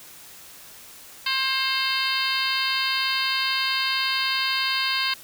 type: harmonic tone with a mistuned harmonic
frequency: 531 Hz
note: C5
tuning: 25 cents sharp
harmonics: 2 / 3 / 4 / 5 / 6 / 7 / 8 / 9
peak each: -30 / -30 / -30 / -30 / -30 / -30 / -30 / -30 dBFS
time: 1.26-5.14 s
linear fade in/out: 5 ms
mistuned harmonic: 6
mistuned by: -55 cents
effects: white hiss -45 dBFS RMS until 5.23 s